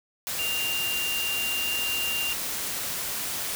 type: tone in noise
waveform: sine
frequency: 2790 Hz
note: F7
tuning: 2 cents flat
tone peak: -27 dBFS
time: 0.39-2.33 s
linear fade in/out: 0 ms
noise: white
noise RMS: -31 dBFS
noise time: 0.27-3.55 s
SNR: +1 dB
effects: none